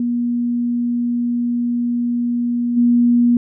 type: tone with level steps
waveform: sine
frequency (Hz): 240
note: B3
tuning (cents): -49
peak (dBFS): -16 / -10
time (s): 0-3.37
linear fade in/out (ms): 2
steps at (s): 2.76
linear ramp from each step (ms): 20
effects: none